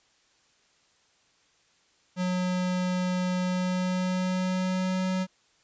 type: tone with pitch glide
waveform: square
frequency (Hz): 182 to 186.04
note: F#3 to F#3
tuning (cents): -28 to +10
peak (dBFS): -26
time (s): 2.16-5.27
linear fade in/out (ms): 50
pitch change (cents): +38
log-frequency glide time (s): 3.39-5.07
effects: white hiss -65 dBFS RMS until 5.63 s + resampled to 16000 Hz